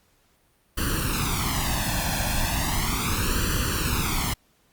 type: noise with flanger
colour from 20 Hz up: pink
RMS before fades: -25 dBFS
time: 0.77-4.34 s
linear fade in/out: 10 ms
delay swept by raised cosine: 0.67 to 1.2 ms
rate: 0.36 Hz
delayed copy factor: +0.85
effects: pink hiss -64 dBFS RMS until 4.72 s + Opus 48 kbps